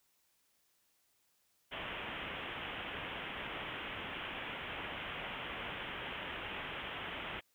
white low-pass noise, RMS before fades -43 dBFS, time 1.71-7.41 s, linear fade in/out 20 ms, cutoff 3300 Hz, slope 96 dB/octave, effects white hiss -75 dBFS RMS until 7.54 s

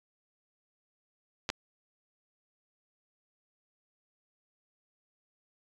clicks, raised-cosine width 0.2 ms, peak -14 dBFS, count 2, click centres 1.491 / 1.501 s, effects resampled to 24000 Hz

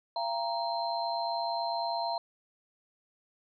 sine tone cluster, 682 / 791 / 935 / 4133 Hz, F5 / G5 / A#5 / C8, -41 / +15 / +5 / -22 cents, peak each -33 / -40 / -33 / -39 dBFS, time 0.16-2.18 s, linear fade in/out 2 ms, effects none

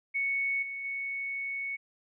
sine tone with level steps, 2217 Hz, C#7, in tune, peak -27 / -35 / -32 dBFS, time 0.14-1.77 s, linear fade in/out 20 ms, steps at 0.62 / 0.84 s, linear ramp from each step 10 ms, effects none

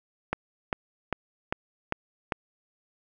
click train, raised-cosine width 0.5 ms, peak -11 dBFS, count 6, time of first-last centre 0.33-2.322 s, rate 2.51 Hz, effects none

